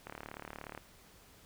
click train, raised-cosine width 0.5 ms, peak -28 dBFS, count 27, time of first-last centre 0.07-0.777 s, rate 36.8 Hz, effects pink hiss -60 dBFS RMS until 1.45 s

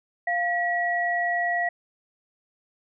sine tone pair together, 698.5 / 1925 Hz, F5 / B6, 0 / -45 cents, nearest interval octave + tritone, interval 1755 cents, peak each -25 dBFS, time 0.27-1.69 s, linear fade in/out 5 ms, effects none

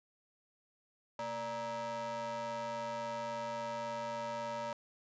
square ring-modulated tone, 177.8 Hz, F3, 31 cents sharp, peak -35 dBFS, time 1.19-4.73 s, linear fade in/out 2 ms, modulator 763 Hz, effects resampled to 16000 Hz

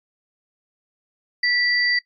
sine tone pair together, 1961 / 4664 Hz, B6 / D8, -13 / -13 cents, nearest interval octave + minor third, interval 1500 cents, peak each -18 / -22 dBFS, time 1.43-1.99 s, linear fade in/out 5 ms, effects noise-tail reverb RT60 0.1 s tail -20 dB re dry + MP3 96 kbps

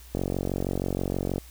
click train, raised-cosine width 2 ms, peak -14 dBFS, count 58, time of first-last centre 0.15-1.381 s, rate 46.3 Hz, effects added 60 Hz sine -46 dBFS peak until 1.5 s + white hiss -52 dBFS RMS until 1.5 s

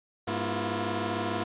15% pulse tone cluster, 102.4 / 240.2 / 333.7 / 353.8 Hz, G#2 / B3 / E4 / F4, -24 / -48 / +21 / +23 cents, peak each -28 dBFS, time 0.27-1.44 s, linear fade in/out 10 ms, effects resampled to 8000 Hz

